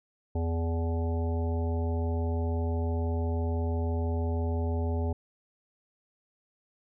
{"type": "harmonic tone with a mistuned harmonic", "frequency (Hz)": 83, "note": "E2", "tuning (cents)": 12, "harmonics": [1, 3, 5, 7, 9, 10], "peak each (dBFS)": [-27, -36, -37, -41, -43, -45], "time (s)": [0.35, 5.13], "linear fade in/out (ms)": 5, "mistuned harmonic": 10, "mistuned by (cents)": 63, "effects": []}